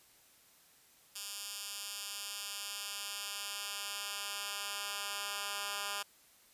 10% pulse tone with high-pass filter sweep, 202.4 Hz, G#3, 44 cents flat, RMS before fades -41 dBFS, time 1.15-6.03 s, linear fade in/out 10 ms, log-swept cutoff 4200 to 1500 Hz, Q 0.71, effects white hiss -64 dBFS RMS until 6.53 s + resampled to 32000 Hz

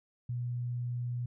sine tone, 121.8 Hz, B2, 24 cents flat, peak -32 dBFS, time 0.29-1.26 s, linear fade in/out 5 ms, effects none

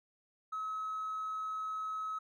sine tone with hard clipping, 1284 Hz, E6, 46 cents flat, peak -36 dBFS, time 0.52-2.19 s, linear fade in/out 10 ms, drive 1 dB, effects none

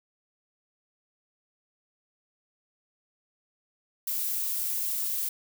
violet noise, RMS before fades -30 dBFS, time 4.07-5.29 s, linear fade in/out 5 ms, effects none

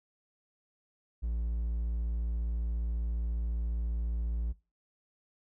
triangle tone, 57.3 Hz, A#1, 29 cents flat, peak -28 dBFS, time 1.22-4.53 s, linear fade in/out 20 ms, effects noise-tail reverb RT60 0.3 s tail -20 dB re dry

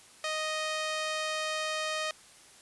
sawtooth tone with band-pass filter, 622.3 Hz, D#5, in tune, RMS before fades -33 dBFS, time 0.24-2.11 s, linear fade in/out 2 ms, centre 3200 Hz, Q 0.5, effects white hiss -55 dBFS RMS until 2.61 s + resampled to 24000 Hz

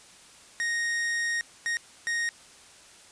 45% pulse tone bursts at uneven times, 1864.7 Hz, A#6, in tune, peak -26 dBFS, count 3, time 0.6-1.41 / 1.66-1.77 / 2.07-2.29 s, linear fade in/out 0 ms, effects white hiss -52 dBFS RMS until 3.11 s + resampled to 22050 Hz

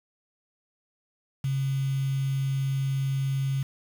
sine tone with quantisation, 135.5 Hz, C#3, 39 cents flat, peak -24 dBFS, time 1.44-3.63 s, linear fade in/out 5 ms, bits 7, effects none

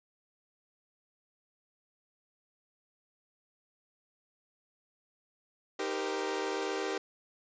sawtooth chord, C minor seventh, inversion first, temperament equal with one note detuned, 311.1 / 392 / 466.2 / 513.7 Hz, Eb4 / G4 / Bb4 / C5, 0 / 0 / 0 / -32 cents, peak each -36 / -31 / -34 / -37 dBFS, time 5.79-6.98 s, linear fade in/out 5 ms, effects resampled to 16000 Hz

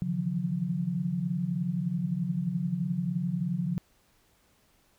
sine tone cluster, 139.1 / 155.3 / 167.1 / 178.5 Hz, C#3 / D#3 / E3 / F3, +6 / -3 / +24 / +38 cents, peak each -34 / -36 / -38 / -29 dBFS, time 0.02-3.78 s, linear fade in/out 0 ms, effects pink hiss -66 dBFS RMS until 4.98 s

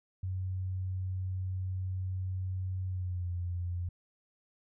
sine tone with pitch glide, 93.2 to 88.22 Hz, F#2 to F2, +13 to +18 cents, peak -32 dBFS, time 0.23-3.89 s, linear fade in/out 5 ms, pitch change -95 cents, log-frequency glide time 2.87-3.3 s, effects none

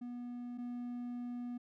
triangle tone pair in turn, 243.2 / 243.2 Hz, B3 / B3, -26 / -26 cents, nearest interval unison, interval 0 cents, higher neither, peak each -39 / -37 dBFS, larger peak second, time 0.01-0.58 / 0.58-1.58 s, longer second, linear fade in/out 10 ms, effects none

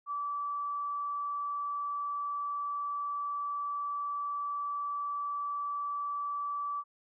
sine tone, 1156 Hz, D6, 28 cents flat, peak -32 dBFS, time 0.06-6.84 s, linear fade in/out 50 ms, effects none

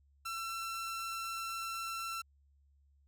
sawtooth tone, 1346 Hz, E6, 36 cents sharp, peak -34 dBFS, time 0.25-2.22 s, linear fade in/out 10 ms, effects added 70 Hz sine -65 dBFS peak until 3.07 s

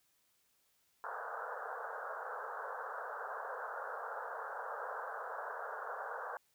white band-pass noise, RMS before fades -43 dBFS, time 1.04-6.37 s, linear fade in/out 0 ms, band 440 to 1600 Hz, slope 96 dB/octave, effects white hiss -75 dBFS RMS until 6.54 s

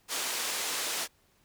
white band-pass noise, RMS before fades -33 dBFS, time 0.08-1.08 s, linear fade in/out 50 ms, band 330 to 8600 Hz, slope 12 dB/octave, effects pink hiss -67 dBFS RMS until 1.44 s

